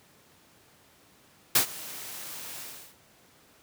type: noise with ADSR envelope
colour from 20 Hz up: white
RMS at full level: -19 dBFS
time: 1.55-2.96 s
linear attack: 6 ms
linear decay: 100 ms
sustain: -21 dB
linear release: 350 ms
effects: pink hiss -59 dBFS RMS until 3.62 s + high-pass 100 Hz 12 dB/octave